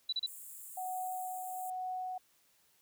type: tone bursts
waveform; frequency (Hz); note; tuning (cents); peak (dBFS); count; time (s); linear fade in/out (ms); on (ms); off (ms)
sine; 3951; B7; 0; -31; 3; 0.09-0.264; 5; 36; 33
type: high-pass noise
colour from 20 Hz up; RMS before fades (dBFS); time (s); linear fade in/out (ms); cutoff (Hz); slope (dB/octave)
pink; -49; 0.27-1.7; 2; 7200; 96
type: tone with tremolo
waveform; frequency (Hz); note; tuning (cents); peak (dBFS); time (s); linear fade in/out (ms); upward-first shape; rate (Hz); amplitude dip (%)
sine; 740; F#5; 0; -35; 0.77-2.18; 5; triangle; 1.1; 40
effects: white hiss -70 dBFS RMS until 2.81 s